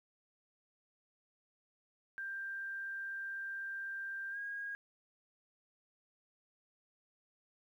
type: tone with pitch glide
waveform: sine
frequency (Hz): 1584 to 1633.2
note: G6 to G#6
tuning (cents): +18 to -29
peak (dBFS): -39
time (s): 2.18-4.75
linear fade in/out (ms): 0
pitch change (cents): +53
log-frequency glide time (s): 4.31-4.37
effects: 12-bit